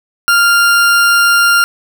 40% pulse tone, 1396.9 Hz, F6, in tune, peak -6 dBFS, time 0.28-1.64 s, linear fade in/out 0 ms, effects none

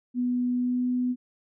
sine tone with pitch glide, 246.9 to 249.2 Hz, B3 to B3, 0 to +16 cents, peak -23 dBFS, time 0.14-1.16 s, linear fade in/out 50 ms, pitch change +16 cents, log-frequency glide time 0.53-0.87 s, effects none

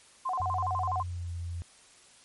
sine tone with vibrato, 880 Hz, A5, in tune, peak -28 dBFS, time 0.25-1.03 s, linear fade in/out 10 ms, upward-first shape square, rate 12 Hz, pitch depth 300 cents each way
sine tone with pitch glide, 90.2 to 85.98 Hz, F#2 to F2, -44 to -27 cents, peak -33 dBFS, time 0.4-1.62 s, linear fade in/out 0 ms, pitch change -83 cents, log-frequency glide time 0.9-1.32 s
effects white hiss -57 dBFS RMS until 2.24 s + MP3 48 kbps

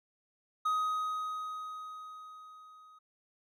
triangle tone with level ramp, 1256 Hz, D#6, 16 cents sharp, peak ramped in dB -25 to -53 dBFS, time 0.65-2.99 s, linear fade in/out 10 ms, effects none

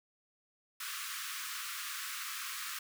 pink high-pass noise, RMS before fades -41 dBFS, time 0.8-2.79 s, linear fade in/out 5 ms, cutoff 1100 Hz, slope 96 dB/octave, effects none

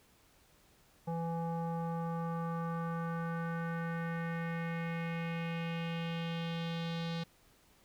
square tone with low-pass filter sweep, 166.8 Hz, E3, 21 cents sharp, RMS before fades -37 dBFS, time 1.07-7.24 s, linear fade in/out 10 ms, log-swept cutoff 780 to 4000 Hz, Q 3, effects pink hiss -66 dBFS RMS until 7.84 s

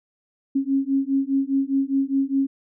sine beating tone pair, 270 / 274.9 Hz, C#4 / C#4, -45 / -14 cents, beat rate 4.9 Hz, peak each -22 dBFS, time 0.55-2.47 s, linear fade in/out 10 ms, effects none

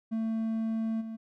triangle tone with level steps, 223.4 Hz, A3, 27 cents sharp, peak -26 / -34 dBFS, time 0.11-1.17 s, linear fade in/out 20 ms, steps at 1 s, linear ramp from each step 20 ms, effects none

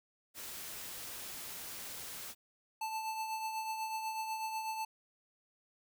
white noise, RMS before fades -45 dBFS, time 0.34-2.35 s, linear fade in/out 50 ms
square tone with tremolo, 880 Hz, A5, in tune, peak -35 dBFS, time 2.81-4.85 s, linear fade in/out 5 ms, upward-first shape triangle, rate 8.1 Hz, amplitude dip 50%
effects none

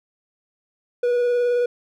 triangle tone with vibrato, 485.8 Hz, B4, 29 cents flat, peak -15 dBFS, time 1.03-1.66 s, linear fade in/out 5 ms, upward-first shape triangle, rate 19 Hz, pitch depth 21 cents each way, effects none

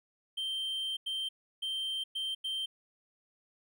triangle tone bursts at uneven times, 3136 Hz, G7, in tune, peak -31 dBFS, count 5, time 0.37-0.97 / 1.06-1.29 / 1.62-2.04 / 2.15-2.35 / 2.44-2.66 s, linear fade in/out 10 ms, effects none

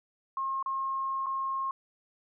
sine tone with dropouts, 1074 Hz, C6, 45 cents sharp, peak -29 dBFS, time 0.37-1.71 s, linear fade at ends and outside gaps 2 ms, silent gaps 0.627-0.66 / 1.261-1.266 s, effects none

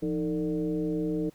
sine tone with frequency modulation, 311.4 Hz, D#4, 2 cents sharp, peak -26 dBFS, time 0.02-1.3 s, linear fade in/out 10 ms, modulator 140 Hz, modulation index 1.1, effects pink hiss -61 dBFS RMS until 1.34 s

